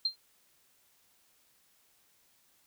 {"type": "tone with exponential decay", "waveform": "sine", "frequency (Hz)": 4172, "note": "C8", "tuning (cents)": -6, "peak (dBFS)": -23, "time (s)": [0.05, 0.16], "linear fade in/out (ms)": 5, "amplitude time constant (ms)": 23, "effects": ["white hiss -68 dBFS RMS until 2.66 s"]}